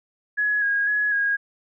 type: tone with vibrato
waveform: sine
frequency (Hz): 1661.2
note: G#6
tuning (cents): 0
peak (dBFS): -19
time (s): 0.37-1.37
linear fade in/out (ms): 20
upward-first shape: square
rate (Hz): 2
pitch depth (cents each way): 24
effects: none